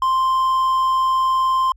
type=tone; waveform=triangle; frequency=1046.5 Hz; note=C6; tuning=in tune; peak=-13 dBFS; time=0.02-1.72 s; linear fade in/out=2 ms; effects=added 50 Hz sine -46 dBFS peak until 1.76 s